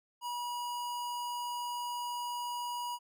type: tone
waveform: square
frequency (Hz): 967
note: B5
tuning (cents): -37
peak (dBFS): -36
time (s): 0.21-2.99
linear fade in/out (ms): 50
effects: none